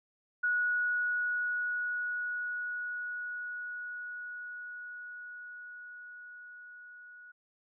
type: tone with level ramp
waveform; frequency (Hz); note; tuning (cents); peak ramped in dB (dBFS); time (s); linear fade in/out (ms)
sine; 1461; F#6; -22; -26 to -49; 0.43-7.32; 10
effects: none